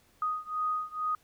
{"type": "beating tone pair", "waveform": "sine", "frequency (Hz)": [1244.5, 1246.7], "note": ["D#6", "D#6"], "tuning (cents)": [0, 3], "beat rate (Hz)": 2.2, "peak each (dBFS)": [-32, -33], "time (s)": [0.22, 1.15], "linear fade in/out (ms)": 2, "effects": ["pink hiss -65 dBFS RMS until 1.23 s"]}